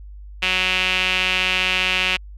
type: tone with band-pass filter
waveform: sawtooth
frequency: 185 Hz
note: F#3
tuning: in tune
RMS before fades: -20 dBFS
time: 0.42-2.17 s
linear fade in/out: 10 ms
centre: 2700 Hz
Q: 4.4
effects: added 50 Hz sine -35 dBFS peak until 2.37 s